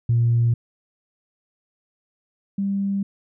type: tone pair in turn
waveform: sine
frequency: 117.6 / 197.78 Hz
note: A#2 / G3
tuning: +16 / +16 cents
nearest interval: major sixth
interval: 900 cents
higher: second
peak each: -14 / -20 dBFS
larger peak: first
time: 0.09-0.54 / 2.58-3.03 s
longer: neither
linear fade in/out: 5 ms
effects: tanh soft clip ceiling -11 dBFS